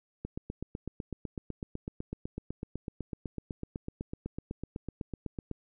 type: click train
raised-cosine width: 3 ms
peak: -23 dBFS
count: 43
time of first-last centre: 0.25-5.513 s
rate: 7.98 Hz
effects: none